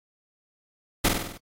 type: noise with echo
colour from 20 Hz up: pink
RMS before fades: -20 dBFS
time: 1.04-1.09 s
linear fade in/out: 10 ms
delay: 48 ms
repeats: 6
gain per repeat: -4 dB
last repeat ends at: 1.378 s
effects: AAC 48 kbps